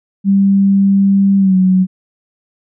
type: tone with pitch glide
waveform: sine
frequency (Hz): 196.7 to 186.09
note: G3 to F#3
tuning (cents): +6 to +10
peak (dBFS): -7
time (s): 0.24-1.87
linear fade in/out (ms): 50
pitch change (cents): -96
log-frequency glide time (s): 1.38-1.56
effects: none